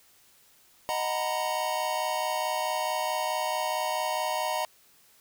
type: chord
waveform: square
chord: B major seventh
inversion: first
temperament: equal with one note detuned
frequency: 622.3 / 740 / 923.2 / 987.8 Hz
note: D#5 / F#5 / A#5 / B5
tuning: 0 / 0 / -17 / 0 cents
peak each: -33 / -34 / -33 / -35 dBFS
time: 0.89-4.65 s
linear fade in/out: 0 ms
effects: white hiss -60 dBFS RMS until 5.2 s